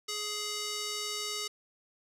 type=tone with band-pass filter; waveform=square; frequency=418.3 Hz; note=G#4; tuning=12 cents sharp; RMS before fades=-36 dBFS; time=0.08-1.48 s; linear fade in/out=10 ms; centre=5300 Hz; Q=1.3; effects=none